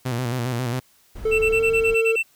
sawtooth tone with vibrato, 123 Hz, B2, 7 cents flat, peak -19 dBFS, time 0.05-0.8 s, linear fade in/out 10 ms, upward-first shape square, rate 7.4 Hz, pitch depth 69 cents each way
brown noise, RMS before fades -34 dBFS, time 1.15-1.95 s, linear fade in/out 10 ms
triangle tone with pitch glide, 440 to 450.8 Hz, A4 to A4, 0 to +42 cents, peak -16 dBFS, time 1.25-2.16 s, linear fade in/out 5 ms, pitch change +42 cents, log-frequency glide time 1.45-1.62 s
triangle tone bursts, 2681 Hz, E7, 29 cents sharp, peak -17 dBFS, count 9, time 1.31-2.231 s, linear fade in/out 20 ms, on 81 ms, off 24 ms
effects white hiss -58 dBFS RMS until 2.35 s

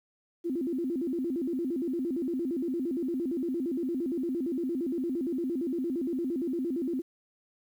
sine tone with vibrato, 297.8 Hz, D4, 24 cents sharp, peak -28 dBFS, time 0.44-7.02 s, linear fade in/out 20 ms, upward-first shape square, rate 8.7 Hz, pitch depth 240 cents each way, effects 10-bit

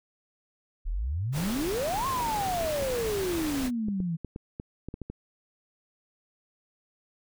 sine exponential two-way sweep, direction up then down, 34.65 to 1099 to 159.6 Hz, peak -27 dBFS, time 0.85-4.17 s, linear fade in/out 20 ms, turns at 2.07 s
pink noise, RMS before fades -35 dBFS, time 1.32-3.71 s, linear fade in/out 50 ms
clicks, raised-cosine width 3 ms, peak -23 dBFS, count 10, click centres 2.825 / 3.885 / 4.003 / 4.247 / 4.361 / 4.599 / 4.886 / 4.941 / 5.017 / 5.1 s
effects none

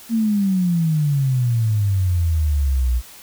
sine exponential sweep, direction down, 232.8 to 58.4 Hz, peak -15 dBFS, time 0.09-3.02 s, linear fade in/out 50 ms, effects white hiss -42 dBFS RMS until 3.22 s

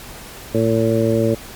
harmonic tone, 113 Hz, A2, 47 cents sharp, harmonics 1 / 2 / 3 / 4 / 5, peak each -20 / -20 / -20 / -20 / -20 dBFS, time 0.54-1.35 s, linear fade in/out 10 ms, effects pink hiss -36 dBFS RMS until 1.55 s + MP3 96 kbps

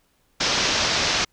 white low-pass noise, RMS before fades -22 dBFS, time 0.4-1.25 s, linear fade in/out 10 ms, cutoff 6100 Hz, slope 48 dB/octave, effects pink hiss -65 dBFS RMS until 1.32 s

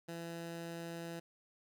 15% pulse tone, 168 Hz, E3, 33 cents sharp, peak -36 dBFS, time 0.08-1.2 s, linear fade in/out 10 ms, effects none

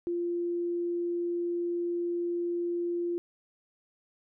sine tone, 346.5 Hz, F4, 14 cents flat, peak -28 dBFS, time 0.07-3.18 s, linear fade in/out 0 ms, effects none

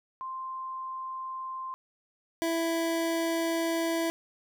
sine / 25% pulse tone pair in turn, 1046.5 / 331 Hz, C6 / E4, 0 / +7 cents, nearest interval octave + minor sixth, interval 1993 cents, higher first, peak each -34 / -23 dBFS, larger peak second, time 0.21-1.74 / 2.42-4.1 s, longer second, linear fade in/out 0 ms, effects none

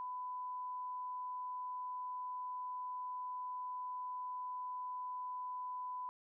sine tone, 1000 Hz, B5, 21 cents sharp, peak -40 dBFS, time 0-6.09 s, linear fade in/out 0 ms, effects none

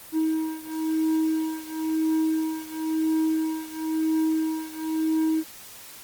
triangle beating tone pair, 317.1 / 318.08 Hz, D#4 / D#4, +33 / +38 cents, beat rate 0.98 Hz, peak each -23 / -25 dBFS, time 0.12-5.44 s, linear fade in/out 50 ms, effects white hiss -44 dBFS RMS until 6.03 s + Opus 24 kbps

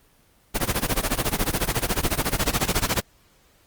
pink noise with tremolo, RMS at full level -20 dBFS, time 0.54-3.01 s, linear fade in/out 20 ms, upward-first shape sine, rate 14 Hz, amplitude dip 90%, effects pink hiss -59 dBFS RMS until 3.66 s + Opus 24 kbps

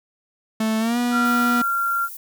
45% pulse tone with pitch glide, 220 to 242.7 Hz, A3 to B3, 0 to -30 cents, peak -19 dBFS, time 0.6-1.62 s, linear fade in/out 5 ms, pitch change +170 cents, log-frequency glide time 0.79-0.98 s
sine tone, 1380 Hz, F6, 21 cents flat, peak -19 dBFS, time 1.11-2.09 s, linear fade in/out 50 ms
white high-pass noise, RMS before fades -36 dBFS, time 1.25-2.17 s, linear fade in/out 5 ms, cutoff 12000 Hz, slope 12 dB/octave
effects none

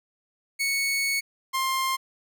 sawtooth tone pair in turn, 2215 / 1056.9 Hz, C#7 / C6, -2 / +17 cents, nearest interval octave + minor second, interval 1281 cents, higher first, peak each -20 dBFS, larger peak neither, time 0.59-1.21 / 1.53-1.97 s, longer first, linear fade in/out 20 ms, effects none

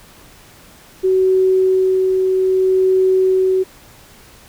sine tone with tremolo, 375.9 Hz, F#4, 27 cents sharp, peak -10 dBFS, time 1.03-3.64 s, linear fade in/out 20 ms, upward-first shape sine, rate 0.63 Hz, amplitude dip 25%, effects pink hiss -44 dBFS RMS until 4.48 s

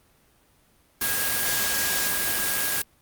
sine tone in noise, 1636 Hz, G#6, 26 cents flat, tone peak -31 dBFS, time 1.01-2.82 s, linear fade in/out 5 ms, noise white, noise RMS -25 dBFS, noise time 1.01-2.82 s, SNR -9 dB, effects pink hiss -61 dBFS RMS until 3.01 s + Opus 32 kbps

